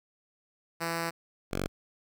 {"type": "tone pair in turn", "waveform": "5% pulse", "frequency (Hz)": [166.9, 47.08], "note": ["E3", "F#1"], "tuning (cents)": [22, 31], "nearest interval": "octave + minor seventh", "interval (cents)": 2191, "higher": "first", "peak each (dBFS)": -19, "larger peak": "neither", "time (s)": [[0.8, 1.11], [1.51, 1.68]], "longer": "first", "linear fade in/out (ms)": 20, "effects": []}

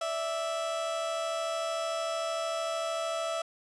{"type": "tone pair together", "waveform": "30% pulse", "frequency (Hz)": [586, 659.3], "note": ["D5", "E5"], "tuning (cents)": [-4, 0], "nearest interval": "major second", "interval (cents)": 204, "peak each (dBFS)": [-37, -28], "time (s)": [0.01, 3.42], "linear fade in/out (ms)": 5, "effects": ["resampled to 22050 Hz"]}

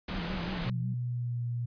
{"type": "low-pass noise", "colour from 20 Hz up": "pink", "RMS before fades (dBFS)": -37, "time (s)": [0.08, 0.7], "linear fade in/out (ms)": 5, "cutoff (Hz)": 4300, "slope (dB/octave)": 24}
{"type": "tone with vibrato", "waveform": "sine", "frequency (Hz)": 179.4, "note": "F3", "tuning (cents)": 47, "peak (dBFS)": -35, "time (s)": [0.11, 0.94], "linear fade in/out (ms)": 5, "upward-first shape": "sine", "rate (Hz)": 5.5, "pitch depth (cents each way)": 120}
{"type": "tone with pitch glide", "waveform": "sine", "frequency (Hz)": [123.47, 119.68], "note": ["B2", "A#2"], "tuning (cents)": [0, 46], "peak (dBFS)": -30, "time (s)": [0.65, 1.66], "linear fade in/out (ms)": 10, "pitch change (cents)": -54, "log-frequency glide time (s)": [0.87, 1.44]}
{"effects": ["resampled to 11025 Hz"]}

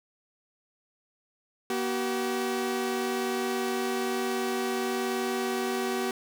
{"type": "tone pair together", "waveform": "sawtooth", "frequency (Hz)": [240.3, 381], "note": ["B3", "G4"], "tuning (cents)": [-47, -49], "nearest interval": "minor sixth", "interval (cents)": 798, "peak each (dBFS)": [-28, -25], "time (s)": [1.7, 6.11], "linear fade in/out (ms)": 2, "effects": []}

